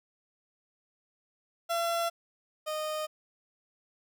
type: tone pair in turn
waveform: 30% pulse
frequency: 678 / 616.5 Hz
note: E5 / D#5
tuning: +49 / -16 cents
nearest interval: major second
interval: 165 cents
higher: first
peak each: -25 / -29 dBFS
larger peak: first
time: 1.69-2.1 / 2.66-3.07 s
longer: neither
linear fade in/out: 20 ms
effects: none